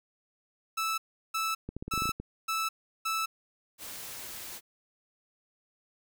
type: tone bursts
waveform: sawtooth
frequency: 1313 Hz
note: E6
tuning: 7 cents flat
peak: -25 dBFS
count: 5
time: 0.77-3.26 s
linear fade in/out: 10 ms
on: 210 ms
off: 360 ms
type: clicks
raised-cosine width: 3 ms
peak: -24 dBFS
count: 10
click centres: 1.69 / 1.766 / 1.825 / 1.88 / 1.938 / 1.977 / 2.021 / 2.056 / 2.092 / 2.2 s
type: noise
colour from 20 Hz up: white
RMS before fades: -42 dBFS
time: 3.78-4.61 s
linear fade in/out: 50 ms
effects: none